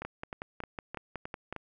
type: two click trains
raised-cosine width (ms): 0.5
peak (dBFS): -23 / -22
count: 6 / 9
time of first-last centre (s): 0.02-1.563 / 0.05-1.526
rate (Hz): 3.24 / 5.42
effects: none